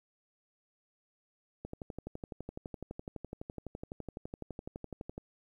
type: click train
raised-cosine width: 2 ms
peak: -27 dBFS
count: 43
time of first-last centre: 1.65-5.179 s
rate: 11.9 Hz
effects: 11-bit